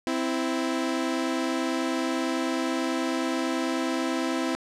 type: tone pair together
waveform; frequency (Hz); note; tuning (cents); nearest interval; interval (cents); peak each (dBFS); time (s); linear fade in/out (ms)
sawtooth; 260.4 / 329.6; C4 / E4; -8 / 0; major third; 408; -24; 0.07-4.55; 0
effects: low-pass 8000 Hz 12 dB/octave